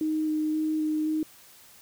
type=tone with vibrato; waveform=sine; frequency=309.9 Hz; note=D#4; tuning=7 cents flat; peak=-24 dBFS; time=0.01-1.23 s; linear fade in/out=2 ms; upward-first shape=square; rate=1.9 Hz; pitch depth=9 cents each way; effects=white hiss -53 dBFS RMS until 1.81 s